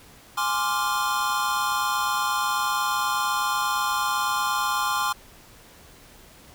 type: chord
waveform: square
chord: D half-diminished seventh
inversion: second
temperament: equal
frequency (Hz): 830.6 / 1046.5 / 1174.7 / 1396.9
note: Ab5 / C6 / D6 / F6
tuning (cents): 0 / 0 / 0 / 0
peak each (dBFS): -31 / -27 / -29 / -30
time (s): 0.37-5.13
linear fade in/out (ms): 10
effects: pink hiss -50 dBFS RMS until 6.54 s